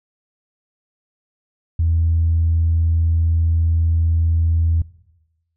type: tone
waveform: sine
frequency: 82.41 Hz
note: E2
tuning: in tune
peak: -13 dBFS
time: 1.79-4.82 s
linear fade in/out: 5 ms
effects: noise-tail reverb RT60 1.0 s tail -20 dB re dry + tanh soft clip ceiling -9 dBFS